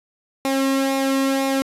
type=tone with flanger; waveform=sawtooth; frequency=270 Hz; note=C#4; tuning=45 cents flat; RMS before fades=-20 dBFS; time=0.45-1.62 s; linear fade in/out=0 ms; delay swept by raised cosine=0.63 to 1.36 ms; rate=2 Hz; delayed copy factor=-0.55; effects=resampled to 32000 Hz